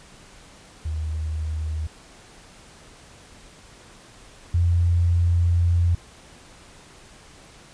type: tone pair in turn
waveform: sine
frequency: 78.2 / 86.3 Hz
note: D#2 / F2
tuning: +9 / -20 cents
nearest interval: major second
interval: 171 cents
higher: second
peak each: -24 / -16 dBFS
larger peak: second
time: 0.85-1.87 / 4.54-5.95 s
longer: second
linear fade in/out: 5 ms
effects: pink hiss -48 dBFS RMS until 7.73 s + resampled to 22050 Hz